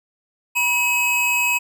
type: tone pair together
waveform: square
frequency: 970 / 2555 Hz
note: B5 / D#7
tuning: -31 / +45 cents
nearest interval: octave + perfect fourth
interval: 1676 cents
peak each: -26 / -18 dBFS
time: 0.55-1.59 s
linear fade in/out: 20 ms
effects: none